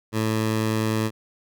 15% pulse tone, 110 Hz, A2, in tune, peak -15 dBFS, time 0.12-1.11 s, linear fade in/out 50 ms, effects none

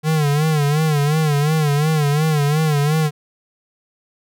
square tone with vibrato, 150.6 Hz, D3, 44 cents sharp, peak -15 dBFS, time 0.03-3.11 s, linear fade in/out 50 ms, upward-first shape sine, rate 2.8 Hz, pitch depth 94 cents each way, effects none

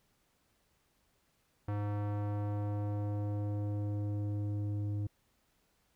square tone with low-pass filter sweep, 103.2 Hz, G#2, 10 cents flat, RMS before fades -35 dBFS, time 1.68-5.07 s, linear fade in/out 5 ms, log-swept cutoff 1300 to 270 Hz, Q 0.97, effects pink hiss -74 dBFS RMS until 5.95 s

